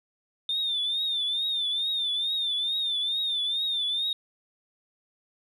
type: tone with vibrato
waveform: sine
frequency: 3600 Hz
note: A7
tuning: 39 cents sharp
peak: -24 dBFS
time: 0.49-4.13 s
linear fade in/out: 2 ms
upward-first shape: triangle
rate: 2.3 Hz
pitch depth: 99 cents each way
effects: tanh soft clip ceiling -21 dBFS